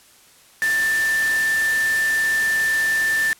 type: tone in noise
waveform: sine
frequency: 1775 Hz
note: A6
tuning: 15 cents sharp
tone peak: -17 dBFS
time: 0.62-3.33 s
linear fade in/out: 0 ms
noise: white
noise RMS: -29 dBFS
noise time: 0.62-3.33 s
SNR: +9 dB
effects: white hiss -51 dBFS RMS until 3.39 s + low-pass 12000 Hz 12 dB/octave